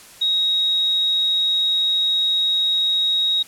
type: tone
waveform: sine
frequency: 3783 Hz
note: A#7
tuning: 25 cents sharp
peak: -16 dBFS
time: 0.21-3.43 s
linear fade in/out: 10 ms
effects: white hiss -44 dBFS RMS until 3.47 s + low-pass 12000 Hz 12 dB/octave